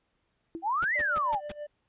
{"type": "tone with exponential decay", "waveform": "sine", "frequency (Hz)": 330.9, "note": "E4", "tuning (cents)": 7, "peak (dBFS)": -30, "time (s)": [0.55, 0.67], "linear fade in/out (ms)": 0, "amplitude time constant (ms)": 26}
{"type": "exponential two-way sweep", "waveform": "sine", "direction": "up then down", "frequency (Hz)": [740, 2093, 740], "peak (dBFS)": -25, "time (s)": [0.62, 1.41], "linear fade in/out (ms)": 50, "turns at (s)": 0.95}
{"type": "noise bursts", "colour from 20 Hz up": "pink", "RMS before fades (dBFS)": -39, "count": 5, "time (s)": [0.82, 1.52], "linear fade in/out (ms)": 5, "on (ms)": 28, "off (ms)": 140}
{"type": "tone with tremolo", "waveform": "triangle", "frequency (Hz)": 592, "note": "D5", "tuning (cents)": 14, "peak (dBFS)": -32, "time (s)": [0.95, 1.67], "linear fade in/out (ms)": 10, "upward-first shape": "triangle", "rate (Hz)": 6.3, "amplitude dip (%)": 85}
{"effects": ["pink hiss -75 dBFS RMS until 1.88 s", "resampled to 8000 Hz"]}